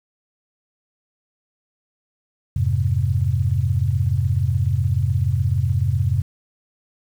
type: chord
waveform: sine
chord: F minor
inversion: none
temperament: equal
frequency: 87.31 / 103.83 / 130.81 Hz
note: F2 / Ab2 / C3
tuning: 0 / 0 / 0 cents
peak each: -21 dBFS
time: 2.56-6.22 s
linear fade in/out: 5 ms
effects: 8-bit